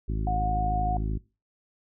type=harmonic tone; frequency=53.1 Hz; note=G#1; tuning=39 cents sharp; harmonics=1 / 2 / 3 / 4 / 5 / 6 / 7; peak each=-27 / -33 / -37 / -39 / -41 / -43 / -44 dBFS; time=0.08-1.18 s; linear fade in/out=10 ms
type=tone with vibrato; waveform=sine; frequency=725 Hz; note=F#5; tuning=35 cents flat; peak=-26 dBFS; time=0.27-0.97 s; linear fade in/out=2 ms; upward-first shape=sine; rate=9.5 Hz; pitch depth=8 cents each way
effects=noise-tail reverb RT60 0.3 s tail -22 dB re dry